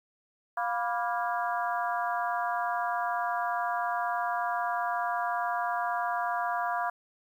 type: harmonic tone with a mistuned harmonic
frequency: 234.6 Hz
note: A#3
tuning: 11 cents sharp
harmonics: 3 / 4 / 5 / 6 / 7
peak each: -31 / -33 / -35 / -37 / -38 dBFS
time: 0.57-6.9 s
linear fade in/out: 5 ms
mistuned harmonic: 4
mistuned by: +78 cents
effects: 10-bit